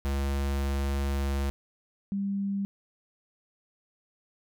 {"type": "tone pair in turn", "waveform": ["square", "sine"], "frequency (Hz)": [69.3, 198.29], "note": ["C#2", "G3"], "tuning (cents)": [0, 20], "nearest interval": "octave + tritone", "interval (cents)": 1820, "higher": "second", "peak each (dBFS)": -27, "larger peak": "neither", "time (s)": [[0.05, 1.5], [2.12, 2.65]], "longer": "first", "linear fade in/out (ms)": 0, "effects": []}